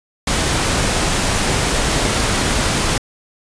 pink noise, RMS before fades -17 dBFS, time 0.27-2.98 s, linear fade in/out 5 ms, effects resampled to 22050 Hz

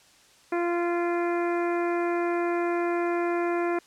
harmonic tone, 345.8 Hz, F4, 17 cents flat, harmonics 1 / 2 / 3 / 4 / 5 / 6 / 7, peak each -25 / -31 / -35 / -37 / -39 / -41 / -42 dBFS, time 0.52-3.79 s, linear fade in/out 5 ms, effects white hiss -57 dBFS RMS until 3.86 s + low-pass 8000 Hz 12 dB/octave

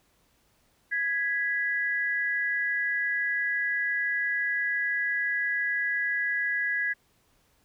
sine tone pair together, 1661.2 / 1972.9 Hz, G#6 / B6, 0 / -2 cents, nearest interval minor third, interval 298 cents, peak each -27 / -29 dBFS, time 0.91-6.94 s, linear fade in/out 20 ms, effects pink hiss -67 dBFS RMS until 7.64 s

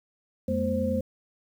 sine tone cluster, 87.9 / 209.8 / 239.6 / 524 Hz, F2 / G#3 / A#3 / C5, +12 / +18 / +48 / +2 cents, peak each -32 / -29 / -30 / -28 dBFS, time 0.48-1.01 s, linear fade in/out 5 ms, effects 9-bit

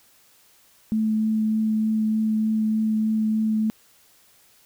sine tone with vibrato, 217.9 Hz, A3, 17 cents flat, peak -19 dBFS, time 0.92-3.7 s, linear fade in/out 0 ms, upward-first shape triangle, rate 3.3 Hz, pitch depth 10 cents each way, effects white hiss -57 dBFS RMS until 4.65 s

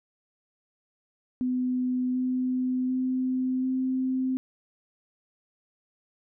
sine tone with pitch steps, 252.3 / 254.6 / 257 / 259.4 Hz, B3 / C4 / C4 / C4, +37 / -47 / -31 / -15 cents, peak -24 dBFS, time 1.41-4.37 s, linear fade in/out 0 ms, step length 740 ms, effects none

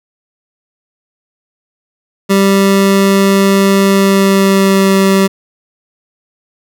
25% pulse tone with pitch glide, 196 to 193.64 Hz, G3 to G3, 0 to -21 cents, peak -3 dBFS, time 2.29-5.28 s, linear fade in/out 20 ms, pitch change -21 cents, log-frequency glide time 3.89-4.93 s, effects none

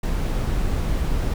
brown noise, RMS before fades -22 dBFS, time 0.03-1.34 s, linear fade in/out 5 ms, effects none

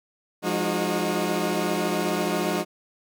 20% pulse tone cluster, 174.6 / 207 / 306.6 / 363.7 Hz, F3 / G#3 / D#4 / F#4, 0 / -5 / -25 / -30 cents, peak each -24 dBFS, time 0.42-2.65 s, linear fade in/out 50 ms, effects none

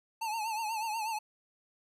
square tone with vibrato, 880 Hz, A5, in tune, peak -33 dBFS, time 0.21-1.19 s, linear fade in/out 10 ms, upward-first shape triangle, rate 8.2 Hz, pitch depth 97 cents each way, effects resampled to 32000 Hz

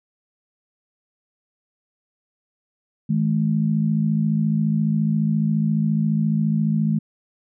sine tone pair together, 159.14 / 213.6 Hz, D#3 / G#3, +39 / +49 cents, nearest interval perfect fourth, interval 510 cents, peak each -20 dBFS, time 3.09-6.99 s, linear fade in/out 10 ms, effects none

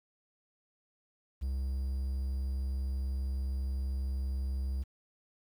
triangle tone, 66.2 Hz, C2, 21 cents sharp, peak -29 dBFS, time 1.41-4.84 s, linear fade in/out 20 ms, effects 10-bit

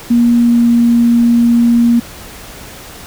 sine tone with pitch glide, 237.3 to 235.8 Hz, A#3 to A#3, +31 to +20 cents, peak -6 dBFS, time 0.1-2 s, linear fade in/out 10 ms, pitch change -11 cents, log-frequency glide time 0.41-0.67 s, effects pink hiss -32 dBFS RMS until 3.06 s

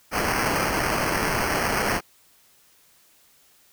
white noise with sample-and-hold, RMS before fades -24 dBFS, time 0.11-2.01 s, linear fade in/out 50 ms, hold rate 3675 Hz, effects white hiss -58 dBFS RMS until 3.72 s

